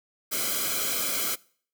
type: noise with comb filter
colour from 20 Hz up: white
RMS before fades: -28 dBFS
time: 0.31-1.36 s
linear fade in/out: 20 ms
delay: 1.1 ms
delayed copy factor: -1
effects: noise-tail reverb RT60 0.5 s tail -23 dB re dry